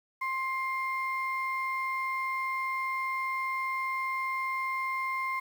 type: tone pair together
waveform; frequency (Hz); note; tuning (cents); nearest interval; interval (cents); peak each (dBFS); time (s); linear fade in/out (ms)
sine; 1055 / 2110; C6 / C7; +14 / +14; octave; 1200; -30 / -32; 0.21-5.4; 10
effects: tanh soft clip ceiling -24 dBFS + 9-bit